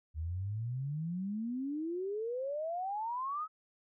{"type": "exponential sweep", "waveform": "sine", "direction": "up", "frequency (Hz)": [75.4, 1297], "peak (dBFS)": -34, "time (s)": [0.14, 3.48], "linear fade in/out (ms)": 50, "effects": []}